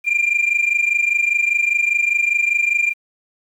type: tone pair together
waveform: sine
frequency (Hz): 2379 / 2404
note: D7 / D7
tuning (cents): +22 / +40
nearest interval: unison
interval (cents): 18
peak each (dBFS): -16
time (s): 0.04-2.94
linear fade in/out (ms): 50
effects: tanh soft clip ceiling -11 dBFS + 8-bit